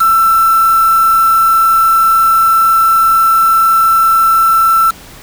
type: tone with quantisation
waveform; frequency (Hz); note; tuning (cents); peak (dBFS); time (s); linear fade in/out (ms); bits
sine; 1337; E6; +24; -6; 0-4.91; 10; 3
effects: pink hiss -35 dBFS RMS until 5.22 s